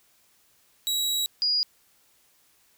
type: tone pair in turn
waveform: sawtooth / sine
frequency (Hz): 3875 / 4882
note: B7 / D#8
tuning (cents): -34 / -34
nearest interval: major third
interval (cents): 400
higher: second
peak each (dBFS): -21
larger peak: neither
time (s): 0.87-1.26 / 1.42-1.63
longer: first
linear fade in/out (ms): 0
effects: white hiss -63 dBFS RMS until 2.77 s